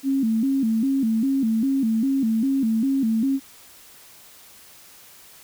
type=tone with vibrato; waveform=sine; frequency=246 Hz; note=B3; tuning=7 cents flat; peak=-18 dBFS; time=0.03-3.4 s; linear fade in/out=50 ms; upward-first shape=square; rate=2.5 Hz; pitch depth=170 cents each way; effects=white hiss -48 dBFS RMS until 5.43 s

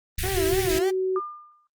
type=band-stop noise; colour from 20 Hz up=pink; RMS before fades=-28 dBFS; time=0.18-0.79 s; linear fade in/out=5 ms; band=160 to 1700 Hz; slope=48 dB/octave
type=tone with vibrato; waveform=30% pulse; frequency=354.5 Hz; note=F4; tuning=26 cents sharp; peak=-24 dBFS; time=0.23-0.91 s; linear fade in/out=10 ms; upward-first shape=sine; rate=3.4 Hz; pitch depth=170 cents each way
type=tone with pitch glide; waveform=sine; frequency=381.2 to 375.3 Hz; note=G4 to F#4; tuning=-48 to +25 cents; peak=-21 dBFS; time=0.36-1.2 s; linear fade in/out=20 ms; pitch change=-27 cents; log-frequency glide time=0.51-0.56 s
type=tone with exponential decay; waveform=sine; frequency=1203 Hz; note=D6; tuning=41 cents sharp; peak=-25 dBFS; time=1.16-1.67 s; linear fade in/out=1 ms; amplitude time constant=110 ms
effects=noise-tail reverb RT60 0.1 s tail -18 dB re dry + Opus 24 kbps

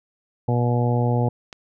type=harmonic tone; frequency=121 Hz; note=B2; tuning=35 cents flat; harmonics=1 / 2 / 3 / 4 / 5 / 6 / 7; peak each=-19 / -26 / -31 / -27 / -32 / -31 / -30 dBFS; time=0.48-1.29 s; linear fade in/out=5 ms
type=click; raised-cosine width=0.2 ms; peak=-19 dBFS; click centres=1.528 s
effects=none

